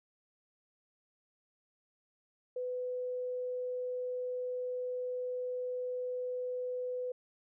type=tone; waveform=sine; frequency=500 Hz; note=B4; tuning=21 cents sharp; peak=-34 dBFS; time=2.56-7.12 s; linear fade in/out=5 ms; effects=none